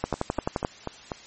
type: two click trains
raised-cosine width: 1 ms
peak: -10 / -15 dBFS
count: 8 / 5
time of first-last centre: 0.04-0.649 / 0.14-1.118 s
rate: 11.5 / 4.09 Hz
effects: white hiss -47 dBFS RMS until 1.26 s + MP3 32 kbps